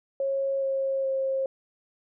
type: tone with pitch steps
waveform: sine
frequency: 545 / 540 / 535 Hz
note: C#5 / C#5 / C5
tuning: -29 / -45 / +38 cents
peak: -24 dBFS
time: 0.2-1.46 s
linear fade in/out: 2 ms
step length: 420 ms
effects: none